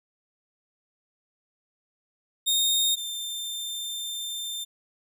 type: tone pair in turn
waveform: sawtooth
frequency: 3686 / 3587 Hz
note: A#7 / A7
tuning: -20 / +33 cents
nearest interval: unison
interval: 47 cents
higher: first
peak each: -18 / -28 dBFS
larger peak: first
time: 2.46-2.96 / 2.96-4.65 s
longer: second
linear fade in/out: 20 ms
effects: none